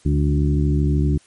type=harmonic tone with a mistuned harmonic; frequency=73 Hz; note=D2; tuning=10 cents flat; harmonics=1 / 2 / 3 / 4 / 5; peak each=-18 / -19 / -27 / -24 / -29 dBFS; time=0.05-1.18 s; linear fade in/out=10 ms; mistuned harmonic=3; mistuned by=-42 cents; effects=white hiss -54 dBFS RMS until 1.26 s + MP3 48 kbps